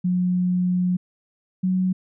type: tone pair in turn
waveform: sine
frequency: 180.5 / 185.25 Hz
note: F#3 / F#3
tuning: -43 / +2 cents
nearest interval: unison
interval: 45 cents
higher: second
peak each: -18 dBFS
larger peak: neither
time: 0.04-0.97 / 1.63-1.93 s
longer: first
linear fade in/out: 10 ms
effects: none